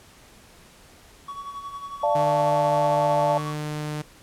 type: tone with tremolo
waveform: triangle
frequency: 1124 Hz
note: C#6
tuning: 24 cents sharp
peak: -29 dBFS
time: 1.28-3.54 s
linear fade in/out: 5 ms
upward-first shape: sine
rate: 11 Hz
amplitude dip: 60%
type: chord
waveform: sine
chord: D minor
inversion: none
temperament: equal with one note detuned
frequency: 587.3 / 690.4 / 880 Hz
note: D5 / F5 / A5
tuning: 0 / -20 / 0 cents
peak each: -22 / -25 / -23 dBFS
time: 2.03-3.38 s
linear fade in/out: 5 ms
type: tone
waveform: sawtooth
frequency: 150.7 Hz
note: D3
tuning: 45 cents sharp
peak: -24 dBFS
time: 2.15-4.02 s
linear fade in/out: 5 ms
effects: pink hiss -51 dBFS RMS until 4.22 s + low-pass 12000 Hz 12 dB/octave